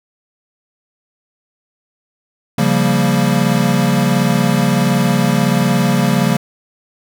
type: chord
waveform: square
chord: G half-diminished seventh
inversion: second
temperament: equal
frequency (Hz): 138.59 / 174.61 / 196 / 233.1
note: Db3 / F3 / G3 / Bb3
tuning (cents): 0 / 0 / 0 / 0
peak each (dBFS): -18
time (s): 2.58-6.37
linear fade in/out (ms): 5
effects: none